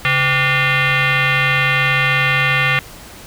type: tone with frequency modulation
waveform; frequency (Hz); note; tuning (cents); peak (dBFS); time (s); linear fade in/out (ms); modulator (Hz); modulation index
sine; 138.59; C#3; 0; -12; 0.05-2.79; 0; 649; 4.2
effects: pink hiss -37 dBFS RMS until 3.26 s